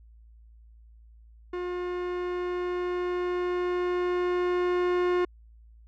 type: tone with level ramp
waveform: 45% pulse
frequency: 357.3 Hz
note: F4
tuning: 40 cents sharp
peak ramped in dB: -30 to -22 dBFS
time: 1.53-5.25 s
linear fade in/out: 5 ms
effects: added 56 Hz sine -50 dBFS peak until 5.87 s + low-pass 2000 Hz 12 dB/octave